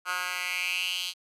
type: tone with high-pass filter sweep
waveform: 10% pulse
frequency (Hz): 180.6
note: F#3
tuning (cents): -42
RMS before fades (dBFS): -31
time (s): 0.05-1.14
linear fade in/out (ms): 50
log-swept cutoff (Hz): 1400 to 3600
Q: 4.8
effects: resampled to 32000 Hz